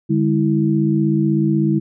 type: tone cluster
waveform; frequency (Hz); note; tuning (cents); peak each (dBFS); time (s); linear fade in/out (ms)
sine; 147.8 / 204 / 326.6; D3 / G#3 / E4; +11 / -31 / -16; -18; 0.09-1.8; 20
effects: none